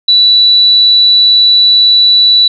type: tone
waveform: sine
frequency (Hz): 3951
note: B7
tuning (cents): 0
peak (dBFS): -3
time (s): 0.08-2.48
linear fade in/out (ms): 5
effects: none